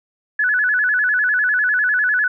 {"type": "tone with vibrato", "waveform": "sine", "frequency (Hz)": 1594, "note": "G6", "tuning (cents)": 28, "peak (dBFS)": -14, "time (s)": [0.39, 2.28], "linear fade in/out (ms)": 5, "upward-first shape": "square", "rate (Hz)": 10, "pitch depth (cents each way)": 120, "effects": []}